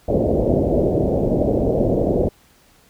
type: low-pass noise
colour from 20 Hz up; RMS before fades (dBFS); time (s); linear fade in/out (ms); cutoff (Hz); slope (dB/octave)
white; -18; 0.08-2.29; 5; 620; 48
effects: pink hiss -54 dBFS RMS until 2.89 s